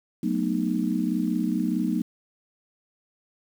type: chord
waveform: sine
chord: B dominant seventh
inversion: second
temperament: just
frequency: 185.21 / 222.2 / 246.9 / 308.7 Hz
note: F#3 / A3 / B3 / D#4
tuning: +2 / +17 / 0 / -14 cents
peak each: -28 dBFS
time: 0.23-2.02 s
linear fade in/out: 5 ms
effects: 8-bit